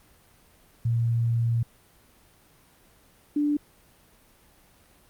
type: tone pair in turn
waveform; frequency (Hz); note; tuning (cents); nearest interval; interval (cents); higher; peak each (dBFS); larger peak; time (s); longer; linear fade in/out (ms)
sine; 116.54 / 293.7; A#2 / D4; 0 / 0; octave + major third; 1600; second; -21; neither; 0.85-1.63 / 3.36-3.57; first; 5
effects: pink hiss -58 dBFS RMS until 5.09 s + Opus 32 kbps